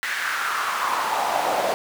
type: noise with high-pass filter sweep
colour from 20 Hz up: brown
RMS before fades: -24 dBFS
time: 0.03-1.74 s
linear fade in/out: 0 ms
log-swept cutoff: 1800 to 610 Hz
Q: 3.6
effects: none